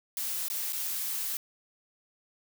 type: noise with dropouts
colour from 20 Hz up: blue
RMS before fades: -33 dBFS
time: 0.17-1.37 s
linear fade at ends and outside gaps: 1 ms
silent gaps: 0.484-0.5 / 0.724-0.731 s
effects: none